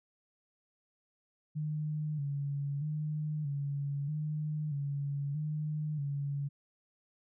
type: tone with vibrato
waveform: sine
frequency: 146.83 Hz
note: D3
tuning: in tune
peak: -32 dBFS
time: 1.55-6.49 s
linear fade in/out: 20 ms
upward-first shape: square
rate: 0.79 Hz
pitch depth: 62 cents each way
effects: none